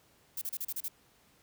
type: noise bursts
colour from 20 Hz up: violet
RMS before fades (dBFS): -36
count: 7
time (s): 0.37-0.883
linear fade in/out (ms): 5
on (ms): 45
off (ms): 33
effects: pink hiss -65 dBFS RMS until 1.42 s + high-pass 60 Hz 12 dB/octave